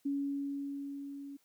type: tone with level ramp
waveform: sine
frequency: 280.4 Hz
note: C#4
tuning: 20 cents sharp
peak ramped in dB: -30 to -43 dBFS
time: 0.05-1.37 s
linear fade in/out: 10 ms
effects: white hiss -72 dBFS RMS until 1.44 s + high-pass 100 Hz 12 dB/octave